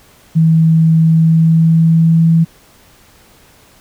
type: tone with pitch glide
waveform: sine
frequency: 161.6 to 164.42 Hz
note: E3 to E3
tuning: -34 to -4 cents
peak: -6 dBFS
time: 0.35-2.45 s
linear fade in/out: 20 ms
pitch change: +30 cents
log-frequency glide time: 1-2.33 s
effects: pink hiss -46 dBFS RMS until 3.8 s